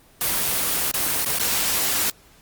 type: noise with dropouts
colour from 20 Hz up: white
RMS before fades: -22 dBFS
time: 0.21-2.1 s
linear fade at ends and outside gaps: 2 ms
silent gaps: 0.914-0.939 / 1.248-1.26 / 1.387-1.396 s
effects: pink hiss -53 dBFS RMS until 2.41 s + Opus 24 kbps